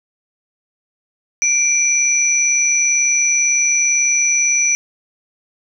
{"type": "tone pair together", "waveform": "sine", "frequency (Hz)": [2349, 5919], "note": ["D7", "F#8"], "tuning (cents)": [0, 0], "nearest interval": "octave + major third", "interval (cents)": 1600, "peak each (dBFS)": [-17, -14], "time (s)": [1.42, 4.75], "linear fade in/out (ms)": 0, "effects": []}